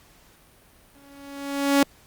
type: tone with exponential growth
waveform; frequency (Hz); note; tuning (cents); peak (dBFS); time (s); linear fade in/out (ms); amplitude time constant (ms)
sawtooth; 280; C#4; +18; -10; 0.95-1.83; 2; 190
effects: pink hiss -55 dBFS RMS until 2.06 s + Opus 48 kbps